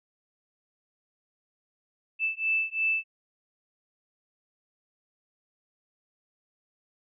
sine beating tone pair, 2637 / 2639.9 Hz, E7 / E7, 0 / +2 cents, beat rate 2.9 Hz, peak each -28 / -28 dBFS, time 2.19-3.04 s, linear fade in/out 50 ms, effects none

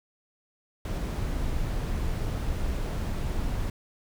brown noise, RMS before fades -29 dBFS, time 0.85-3.7 s, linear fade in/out 2 ms, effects none

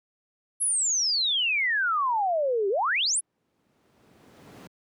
sine exponential two-way sweep, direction down then up, 11060 to 380 to 11060 Hz, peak -22 dBFS, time 0.6-3.21 s, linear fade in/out 20 ms, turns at 2.69 s
brown noise with exponential growth, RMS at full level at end -36 dBFS, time 3.01-4.67 s, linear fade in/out 1 ms, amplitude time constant 360 ms
effects high-pass 200 Hz 12 dB/octave

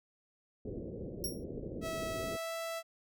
white low-pass noise, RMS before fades -42 dBFS, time 0.65-2.37 s, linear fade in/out 5 ms, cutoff 510 Hz, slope 48 dB/octave
10% pulse tone with exponential decay, 5588 Hz, F8, in tune, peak -26 dBFS, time 1.24-1.44 s, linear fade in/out 2 ms, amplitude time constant 43 ms
sawtooth tone with pitch glide, 650 to 660.6 Hz, E5 to E5, -24 to +4 cents, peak -33 dBFS, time 1.81-2.83 s, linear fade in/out 50 ms, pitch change +28 cents, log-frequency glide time 2.11-2.55 s
effects none

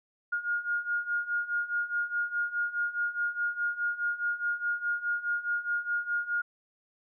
sine beating tone pair, 1422 / 1426.8 Hz, F6 / F6, +31 / +37 cents, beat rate 4.8 Hz, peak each -33 / -30 dBFS, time 0.32-6.42 s, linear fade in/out 10 ms, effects none

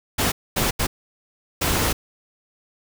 pink noise bursts at uneven times, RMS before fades -21 dBFS, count 4, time 0.18-0.32 / 0.56-0.71 / 0.79-0.87 / 1.61-1.93 s, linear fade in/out 10 ms, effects none

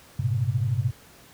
sine tone cluster, 101.1 / 117.6 / 130.9 Hz, G#2 / A#2 / C3, -46 / +16 / +1 cents, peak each -26 dBFS, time 0.19-0.91 s, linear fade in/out 5 ms, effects pink hiss -51 dBFS RMS until 1.33 s + high-pass 60 Hz 12 dB/octave

